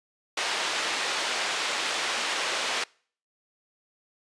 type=band-pass noise; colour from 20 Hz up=white; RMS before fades=-29 dBFS; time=0.37-2.84 s; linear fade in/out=5 ms; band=440 to 3800 Hz; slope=12 dB/octave; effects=noise-tail reverb RT60 0.5 s tail -26 dB re dry + resampled to 22050 Hz